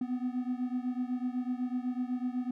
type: beating tone pair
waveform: triangle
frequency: 246.9 / 254.9 Hz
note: B3 / C4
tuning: 0 / -45 cents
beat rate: 8 Hz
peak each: -31 / -33 dBFS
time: 0.01-2.51 s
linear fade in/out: 5 ms
effects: none